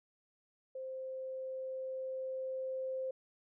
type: tone with level ramp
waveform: sine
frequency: 523 Hz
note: C5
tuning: 1 cent flat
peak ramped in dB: -40 to -35 dBFS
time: 0.75-3.11 s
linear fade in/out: 5 ms
effects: none